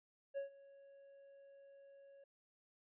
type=tone with ADSR envelope; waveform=triangle; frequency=554.4 Hz; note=C#5; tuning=in tune; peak=-36 dBFS; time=0.34-2.24 s; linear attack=33 ms; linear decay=120 ms; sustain=-21 dB; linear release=4 ms; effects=resampled to 8000 Hz